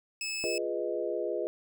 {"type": "tone", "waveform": "20% pulse", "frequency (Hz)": 2602, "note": "E7", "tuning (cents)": -23, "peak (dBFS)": -28, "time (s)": [0.21, 0.58], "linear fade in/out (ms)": 2}
{"type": "chord", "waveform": "sine", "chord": "F half-diminished seventh", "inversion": "none", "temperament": "equal", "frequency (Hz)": [349.2, 415.3, 493.9, 622.3], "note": ["F4", "Ab4", "Cb5", "Eb5"], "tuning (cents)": [0, 0, 0, 0], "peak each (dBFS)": -35, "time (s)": [0.44, 1.47], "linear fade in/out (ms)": 0}
{"effects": []}